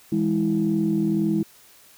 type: tone cluster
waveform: sine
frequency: 163.9 / 205.8 / 326.7 Hz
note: E3 / G#3 / E4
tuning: -10 / -16 / -15 cents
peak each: -26 / -22 / -22 dBFS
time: 0.12-1.43 s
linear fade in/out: 5 ms
effects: tanh soft clip ceiling -11 dBFS + white hiss -52 dBFS RMS until 1.97 s